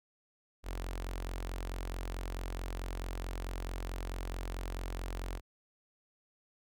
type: tone with notch filter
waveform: sawtooth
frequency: 44.58 Hz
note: F1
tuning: 36 cents sharp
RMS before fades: -39 dBFS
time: 0.63-5.41 s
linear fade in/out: 50 ms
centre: 150 Hz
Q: 0.67
effects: none